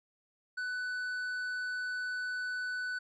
sine tone with tanh clipping, 1494 Hz, F#6, 16 cents sharp, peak -35 dBFS, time 0.57-2.99 s, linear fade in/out 10 ms, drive 7 dB, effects none

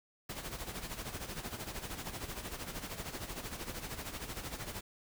pink noise with tremolo, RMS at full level -40 dBFS, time 0.29-4.81 s, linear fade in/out 5 ms, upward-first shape sine, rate 13 Hz, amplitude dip 65%, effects none

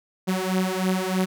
sawtooth beating tone pair, 185 / 188.2 Hz, F#3 / F#3, 0 / +30 cents, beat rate 3.2 Hz, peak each -21 dBFS, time 0.27-1.26 s, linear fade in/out 20 ms, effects none

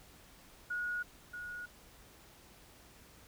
sine tone with echo, 1450 Hz, F#6, 35 cents flat, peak -34 dBFS, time 0.7-1.03 s, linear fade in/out 10 ms, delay 630 ms, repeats 1, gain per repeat -7 dB, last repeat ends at 1.66 s, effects added 60 Hz sine -68 dBFS peak until 3.27 s + pink hiss -59 dBFS RMS until 3.27 s

